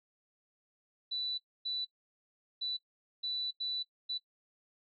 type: tone bursts at uneven times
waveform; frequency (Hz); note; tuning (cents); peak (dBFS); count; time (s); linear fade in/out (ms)
sine; 3970; B7; +8; -34; 6; 1.11-1.38 / 1.65-1.85 / 2.61-2.77 / 3.23-3.51 / 3.6-3.83 / 4.09-4.18; 10
effects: noise-tail reverb RT60 0.1 s tail -18 dB re dry